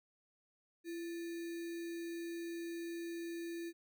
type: tone with sample-and-hold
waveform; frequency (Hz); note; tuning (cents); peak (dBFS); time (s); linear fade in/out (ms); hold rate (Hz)
sine; 337.3; E4; +40; -40; 0.84-3.73; 50; 2100
effects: none